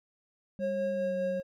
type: tone with tremolo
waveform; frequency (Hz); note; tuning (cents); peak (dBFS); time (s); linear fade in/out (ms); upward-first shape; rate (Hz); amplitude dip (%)
triangle; 543; C#5; -36; -26; 0.59-1.43; 50; sine; 4.9; 25
type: tone with pitch glide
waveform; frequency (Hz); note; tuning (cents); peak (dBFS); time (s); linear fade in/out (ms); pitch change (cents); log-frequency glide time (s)
sine; 198.8 to 189.49; G3 to F#3; +25 to +42; -36; 0.59-1.4; 0; -83; 0.92-1.14
effects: none